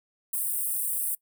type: high-pass noise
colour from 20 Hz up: pink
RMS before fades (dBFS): -29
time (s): 0.33-1.15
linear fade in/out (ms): 5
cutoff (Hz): 8400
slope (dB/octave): 96
effects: noise-tail reverb RT60 0.1 s tail -22 dB re dry